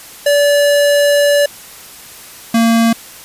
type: tone pair in turn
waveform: square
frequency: 577 / 229 Hz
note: D5 / A#3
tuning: -31 / -31 cents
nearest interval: octave + major third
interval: 1600 cents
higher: first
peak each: -9 dBFS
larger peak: neither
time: 0.26-1.46 / 2.54-2.93 s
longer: first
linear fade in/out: 5 ms
effects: white hiss -35 dBFS RMS until 3.24 s + resampled to 32000 Hz